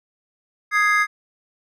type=chord; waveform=triangle; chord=Ab major; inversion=second; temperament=equal; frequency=1244.5 / 1661.2 / 2093 Hz; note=Eb6 / Ab6 / C7; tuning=0 / 0 / 0 cents; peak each=-18 dBFS; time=0.71-1.07 s; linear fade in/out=50 ms; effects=none